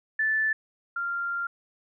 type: tone pair in turn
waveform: sine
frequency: 1753 / 1390.5 Hz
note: A6 / F6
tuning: -7 / -8 cents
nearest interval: major third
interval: 401 cents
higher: first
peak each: -22 / -27 dBFS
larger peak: first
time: 0.19-0.53 / 0.96-1.47 s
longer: second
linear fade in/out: 5 ms
effects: none